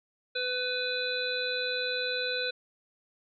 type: harmonic tone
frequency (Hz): 500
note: B4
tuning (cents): +21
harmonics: 1 / 3 / 5 / 7 / 8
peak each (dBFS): -34 / -34 / -38 / -42 / -33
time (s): 0.35-2.51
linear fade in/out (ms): 10
effects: none